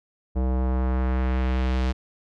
square tone with low-pass filter sweep, 63.9 Hz, C2, 40 cents flat, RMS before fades -23 dBFS, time 0.35-1.93 s, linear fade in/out 20 ms, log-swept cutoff 640 to 4700 Hz, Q 1, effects none

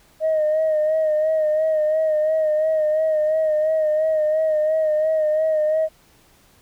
sine tone with vibrato, 622.3 Hz, D#5, in tune, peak -15 dBFS, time 0.2-5.89 s, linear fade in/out 50 ms, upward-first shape sine, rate 2.9 Hz, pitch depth 39 cents each way, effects tanh soft clip ceiling -13 dBFS + pink hiss -55 dBFS RMS until 6.61 s

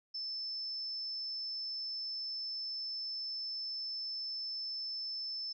sine tone, 5274 Hz, E8, in tune, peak -37 dBFS, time 0.14-5.53 s, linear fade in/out 10 ms, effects none

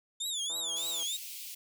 25% pulse tone with vibrato, 3544 Hz, A7, 12 cents sharp, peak -28 dBFS, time 0.2-1.17 s, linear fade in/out 10 ms, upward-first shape triangle, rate 3.3 Hz, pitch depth 180 cents each way
click train, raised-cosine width 1 ms, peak -35 dBFS, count 88, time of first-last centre 0.5-1.027 s, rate 165 Hz
white high-pass noise, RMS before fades -43 dBFS, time 0.76-1.55 s, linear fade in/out 10 ms, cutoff 2300 Hz, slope 48 dB/octave
effects high-pass 400 Hz 12 dB/octave

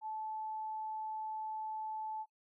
sine tone, 870 Hz, A5, 20 cents flat, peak -38 dBFS, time 0.01-2.26 s, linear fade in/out 50 ms, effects noise-tail reverb RT60 0.1 s tail -22 dB re dry

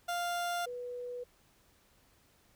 30% pulse / sine tone pair in turn, 698.5 / 490.6 Hz, F5 / B4, 0 / -12 cents, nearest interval tritone, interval 612 cents, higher first, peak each -30 / -38 dBFS, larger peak first, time 0.08-0.66 / 0.66-1.24 s, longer neither, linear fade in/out 10 ms, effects pink hiss -67 dBFS RMS until 2.55 s

